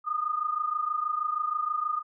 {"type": "tone pair together", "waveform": "sine", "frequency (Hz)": [1218.2, 1244.5], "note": ["D#6", "D#6"], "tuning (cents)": [-37, 0], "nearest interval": "unison", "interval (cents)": 37, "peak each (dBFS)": [-28, -31], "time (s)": [0.04, 2.03], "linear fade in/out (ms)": 50, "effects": []}